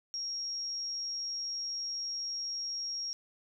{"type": "tone", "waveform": "sine", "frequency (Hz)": 5588, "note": "F8", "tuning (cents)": 0, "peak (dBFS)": -34, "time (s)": [0.14, 3.13], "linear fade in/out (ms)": 0, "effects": []}